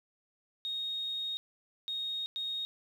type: tone bursts at uneven times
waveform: sine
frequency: 3729 Hz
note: A#7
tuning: in tune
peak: -33 dBFS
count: 3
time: 0.65-1.37 / 1.88-2.26 / 2.36-2.65 s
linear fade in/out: 0 ms
effects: 10-bit